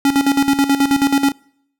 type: tone with tremolo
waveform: square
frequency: 277.9 Hz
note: C#4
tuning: 4 cents sharp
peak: -11 dBFS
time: 0.05-1.32 s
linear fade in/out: 2 ms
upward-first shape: square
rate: 9.3 Hz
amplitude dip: 70%
effects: noise-tail reverb RT60 0.7 s tail -26 dB re dry